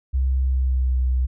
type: tone with pitch glide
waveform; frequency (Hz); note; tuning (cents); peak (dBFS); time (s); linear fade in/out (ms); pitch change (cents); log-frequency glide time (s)
sine; 65.41 to 63.47; C2 to B1; 0 to +48; -17; 0.13-1.27; 20; -52; 0.4-0.97
effects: none